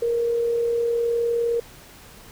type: tone with amplitude modulation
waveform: sine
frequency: 468.9 Hz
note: A#4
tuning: 10 cents sharp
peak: -18 dBFS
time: 0.02-1.6 s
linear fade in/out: 5 ms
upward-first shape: sine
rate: 39.6 Hz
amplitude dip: 30%
effects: pink hiss -46 dBFS RMS until 2.31 s